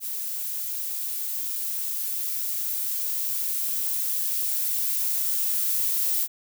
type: noise with level ramp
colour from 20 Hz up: violet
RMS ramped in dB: -31 to -24 dBFS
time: 0-6.28 s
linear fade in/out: 50 ms
effects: none